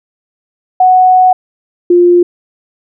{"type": "tone pair in turn", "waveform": "sine", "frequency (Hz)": [740, 351.4], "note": ["F#5", "F4"], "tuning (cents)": [0, 11], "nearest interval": "octave + minor second", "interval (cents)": 1289, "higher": "first", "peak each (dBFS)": -3, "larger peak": "neither", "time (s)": [[0.8, 1.33], [1.9, 2.23]], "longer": "first", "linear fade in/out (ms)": 5, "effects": []}